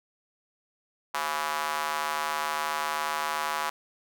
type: tone with high-pass filter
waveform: square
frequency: 76.2 Hz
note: D#2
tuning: 36 cents flat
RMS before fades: -30 dBFS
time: 1.14-3.7 s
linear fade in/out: 5 ms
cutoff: 1000 Hz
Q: 2.4
effects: none